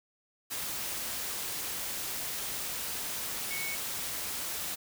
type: tone in noise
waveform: sine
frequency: 2217 Hz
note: C#7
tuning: in tune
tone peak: -36 dBFS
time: 3.5-3.76 s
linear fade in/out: 20 ms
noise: white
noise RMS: -36 dBFS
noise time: 0.5-4.76 s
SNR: -3 dB
effects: none